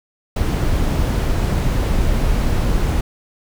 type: noise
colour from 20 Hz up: brown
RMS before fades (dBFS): -17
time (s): 0.36-3.01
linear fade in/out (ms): 5
effects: none